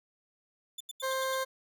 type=tone bursts; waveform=sawtooth; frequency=3520 Hz; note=A7; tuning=in tune; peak=-35 dBFS; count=6; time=0.78-1.35 s; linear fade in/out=5 ms; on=25 ms; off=84 ms
type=tone; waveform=20% pulse; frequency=527 Hz; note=C5; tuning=12 cents sharp; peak=-25 dBFS; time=1.02-1.45 s; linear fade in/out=20 ms
effects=none